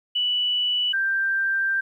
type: tone pair in turn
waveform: sine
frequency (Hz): 2960 / 1576.6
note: F#7 / G6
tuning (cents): 0 / +9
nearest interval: major seventh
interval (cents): 1091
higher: first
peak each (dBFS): -20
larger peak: neither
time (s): 0.15-0.93 / 0.93-1.81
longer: second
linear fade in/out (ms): 10
effects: 10-bit